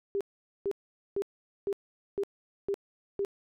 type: tone bursts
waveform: sine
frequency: 398.5 Hz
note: G4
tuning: 28 cents sharp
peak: -27 dBFS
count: 7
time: 0.15-3.249 s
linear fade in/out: 0 ms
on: 57 ms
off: 450 ms
effects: none